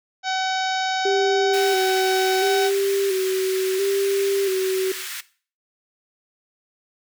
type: harmonic tone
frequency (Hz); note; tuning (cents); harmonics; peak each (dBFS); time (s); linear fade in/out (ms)
756; F#5; +37; 1 / 2 / 3 / 4 / 5 / 6 / 7 / 8 / 9; -24 / -28 / -33 / -35 / -32 / -37 / -35 / -42 / -41; 0.23-2.71; 50
type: tone with vibrato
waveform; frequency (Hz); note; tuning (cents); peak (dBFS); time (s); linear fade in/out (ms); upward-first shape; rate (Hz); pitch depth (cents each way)
sine; 386; G4; -27; -19; 1.05-4.92; 5; square; 0.73; 38
type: high-pass noise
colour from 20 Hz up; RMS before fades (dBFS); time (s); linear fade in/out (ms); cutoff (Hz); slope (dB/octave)
pink; -32; 1.53-5.21; 10; 1500; 24
effects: noise-tail reverb RT60 0.4 s tail -17 dB re dry